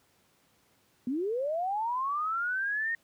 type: linear sweep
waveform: sine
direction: up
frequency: 234.5 to 1864.7 Hz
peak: -28 dBFS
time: 1.07-2.95 s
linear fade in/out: 2 ms
effects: pink hiss -67 dBFS RMS until 3.03 s + high-pass 100 Hz 12 dB/octave